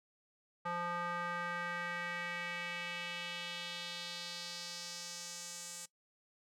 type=tone with band-pass filter sweep; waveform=square; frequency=174.1 Hz; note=F3; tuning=5 cents flat; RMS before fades=-42 dBFS; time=0.65-5.86 s; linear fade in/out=10 ms; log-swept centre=1100 to 7700 Hz; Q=2.2; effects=noise-tail reverb RT60 0.1 s tail -19 dB re dry